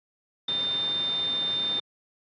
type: tone in noise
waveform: sine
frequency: 3600 Hz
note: A7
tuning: 39 cents sharp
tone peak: -25 dBFS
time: 0.48-1.8 s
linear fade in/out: 5 ms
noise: pink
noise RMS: -37 dBFS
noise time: 0.48-1.8 s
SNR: +9 dB
effects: high-pass 150 Hz 12 dB/octave + resampled to 11025 Hz